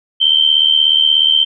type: tone with amplitude modulation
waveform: sine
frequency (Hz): 3118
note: G7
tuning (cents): -10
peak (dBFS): -5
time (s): 0.2-1.45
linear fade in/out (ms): 20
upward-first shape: sine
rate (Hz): 76.7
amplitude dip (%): 75
effects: none